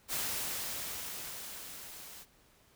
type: noise with level ramp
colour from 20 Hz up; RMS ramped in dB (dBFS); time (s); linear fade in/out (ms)
white; -34 to -50; 0.08-2.26; 50
effects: pink hiss -65 dBFS RMS until 2.75 s